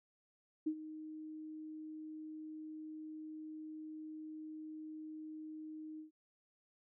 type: tone with ADSR envelope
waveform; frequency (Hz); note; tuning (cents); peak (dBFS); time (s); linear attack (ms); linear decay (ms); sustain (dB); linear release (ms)
sine; 311.1; D#4; 0; -31; 0.66-6.11; 11; 72; -14; 120
effects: none